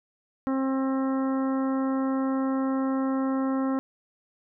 harmonic tone, 266.2 Hz, C4, 30 cents sharp, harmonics 1 / 2 / 3 / 4 / 5 / 6 / 7, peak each -24 / -33 / -38 / -37 / -39 / -50 / -48 dBFS, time 0.47-3.79 s, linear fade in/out 0 ms, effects none

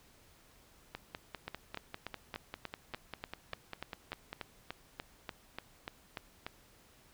two click trains, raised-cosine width 0.3 ms, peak -24 / -23 dBFS, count 18 / 18, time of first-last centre 0.95-4.33 / 1.48-6.465 s, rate 5.03 / 3.41 Hz, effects pink hiss -63 dBFS RMS until 7.13 s

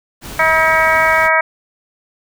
pink noise, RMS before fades -30 dBFS, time 0.21-1.3 s, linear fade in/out 50 ms
harmonic tone, 320 Hz, D#4, 49 cents sharp, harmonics 2 / 3 / 4 / 5 / 6 / 7, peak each -17 / -17 / -17 / -17 / -17 / -17 dBFS, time 0.39-1.41 s, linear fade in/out 5 ms
effects none

